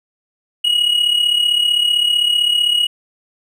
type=tone with amplitude modulation; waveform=triangle; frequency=2900 Hz; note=F#7; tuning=35 cents flat; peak=-8 dBFS; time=0.64-2.87 s; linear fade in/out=10 ms; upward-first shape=sine; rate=35.6 Hz; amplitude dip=65%; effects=none